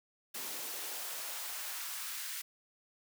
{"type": "noise with high-pass filter sweep", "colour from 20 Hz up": "white", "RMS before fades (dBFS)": -41, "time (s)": [0.34, 2.42], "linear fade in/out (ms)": 10, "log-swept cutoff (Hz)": [240, 1800], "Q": 1.1, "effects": []}